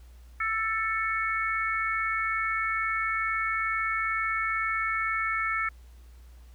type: harmonic tone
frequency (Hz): 442.2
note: A4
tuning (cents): +9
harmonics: 3 / 4 / 5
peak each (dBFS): -29 / -32 / -30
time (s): 0.4-5.69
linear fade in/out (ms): 5
effects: added 60 Hz sine -47 dBFS peak until 6.54 s + pink hiss -63 dBFS RMS until 6.54 s